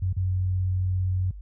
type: tone with dropouts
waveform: sine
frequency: 92.5 Hz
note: F#2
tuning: in tune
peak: -22 dBFS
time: 0.02-1.31 s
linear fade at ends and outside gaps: 5 ms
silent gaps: 0.129-0.166 s
effects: added 50 Hz sine -37 dBFS peak until 1.41 s